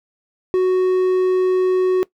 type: tone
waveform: triangle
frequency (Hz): 370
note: F#4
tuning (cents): 0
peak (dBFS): -11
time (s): 0.54-2.03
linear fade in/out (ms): 0
effects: noise-tail reverb RT60 0.1 s tail -20 dB re dry